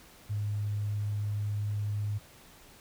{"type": "tone", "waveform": "sine", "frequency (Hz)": 103.83, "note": "G#2", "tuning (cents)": 0, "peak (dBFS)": -29, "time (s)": [0.29, 2.19], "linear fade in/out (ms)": 20, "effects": ["pink hiss -55 dBFS RMS until 2.8 s"]}